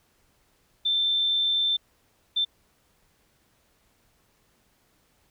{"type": "tone bursts at uneven times", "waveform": "sine", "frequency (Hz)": 3556, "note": "A7", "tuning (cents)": 18, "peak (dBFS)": -21, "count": 2, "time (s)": [[0.85, 1.77], [2.36, 2.45]], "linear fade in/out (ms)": 10, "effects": ["pink hiss -66 dBFS RMS until 5.3 s"]}